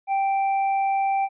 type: tone with tanh clipping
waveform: sine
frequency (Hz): 783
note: G5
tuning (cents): -2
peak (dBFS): -21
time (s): 0.07-1.29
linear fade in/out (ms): 50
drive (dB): 7
effects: resampled to 8000 Hz